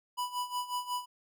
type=tone with tremolo; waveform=square; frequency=987.8 Hz; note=B5; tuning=in tune; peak=-31 dBFS; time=0.17-1.06 s; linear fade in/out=20 ms; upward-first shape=sine; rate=5.5 Hz; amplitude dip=80%; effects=none